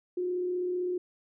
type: tone with frequency modulation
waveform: sine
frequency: 360 Hz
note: F#4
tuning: 47 cents flat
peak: -28 dBFS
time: 0.17-0.98 s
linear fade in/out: 5 ms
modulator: 35.6 Hz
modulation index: 0.24
effects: none